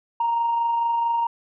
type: tone with amplitude modulation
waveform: sine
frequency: 932.3 Hz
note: A#5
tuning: in tune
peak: -17 dBFS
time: 0.2-1.27 s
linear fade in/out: 5 ms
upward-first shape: sine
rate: 24.5 Hz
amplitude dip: 30%
effects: tanh soft clip ceiling -15 dBFS